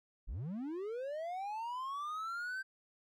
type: linear sweep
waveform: triangle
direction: up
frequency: 30.87 to 1568 Hz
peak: -36 dBFS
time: 0.27-2.63 s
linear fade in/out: 20 ms
effects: none